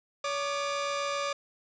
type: tone pair together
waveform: sawtooth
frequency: 566.3 / 1200 Hz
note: C#5 / D6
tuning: +37 / +37 cents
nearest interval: octave + minor second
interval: 1300 cents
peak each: -28 / -29 dBFS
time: 0.24-1.33 s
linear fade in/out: 5 ms
effects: resampled to 16000 Hz + 8-bit